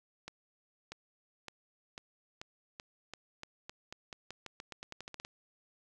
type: accelerating click train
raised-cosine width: 0.2 ms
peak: -26 dBFS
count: 22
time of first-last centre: 0.28-5.249 s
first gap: 640 ms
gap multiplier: 0.88
effects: none